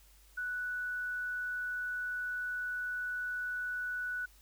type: tone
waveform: sine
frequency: 1480 Hz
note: F#6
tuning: in tune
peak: -34 dBFS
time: 0.37-4.26 s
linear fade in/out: 10 ms
effects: added 50 Hz sine -60 dBFS peak until 4.41 s + white hiss -64 dBFS RMS until 4.41 s